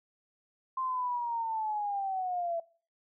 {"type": "linear sweep", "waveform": "sine", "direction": "down", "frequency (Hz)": [1052, 664], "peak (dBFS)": -30, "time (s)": [0.77, 2.6], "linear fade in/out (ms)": 5, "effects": ["noise-tail reverb RT60 0.4 s tail -21 dB re dry"]}